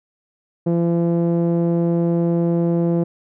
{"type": "tone with low-pass filter", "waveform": "sawtooth", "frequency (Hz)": 169.9, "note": "F3", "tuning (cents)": -47, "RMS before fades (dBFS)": -18, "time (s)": [0.66, 3.04], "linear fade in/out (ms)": 10, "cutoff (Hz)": 470, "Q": 1.5, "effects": []}